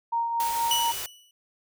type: tone with tremolo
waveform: sine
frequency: 930 Hz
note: A#5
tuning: 4 cents flat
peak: -22 dBFS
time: 0.12-0.92 s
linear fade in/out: 10 ms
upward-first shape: triangle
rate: 4.3 Hz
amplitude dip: 45%
type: band-stop noise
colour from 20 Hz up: white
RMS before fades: -34 dBFS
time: 0.4-1.06 s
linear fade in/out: 0 ms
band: 150 to 300 Hz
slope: 48 dB/octave
type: tone with exponential decay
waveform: sawtooth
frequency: 2953 Hz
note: F#7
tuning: 4 cents flat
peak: -17 dBFS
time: 0.71-1.31 s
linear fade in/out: 2 ms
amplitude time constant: 130 ms
effects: none